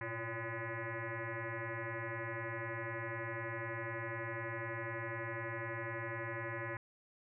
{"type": "tone with frequency modulation", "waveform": "sine", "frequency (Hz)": 792, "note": "G5", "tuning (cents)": 18, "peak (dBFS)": -38, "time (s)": [0.01, 6.77], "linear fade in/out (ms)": 2, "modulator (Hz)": 228, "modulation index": 5.7, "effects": []}